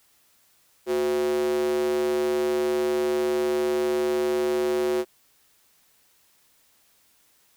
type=tone with high-pass filter; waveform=square; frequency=73.7 Hz; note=D2; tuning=7 cents sharp; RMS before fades=-24 dBFS; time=0.86-5.05 s; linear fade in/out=50 ms; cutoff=400 Hz; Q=9.6; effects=white hiss -62 dBFS RMS until 7.56 s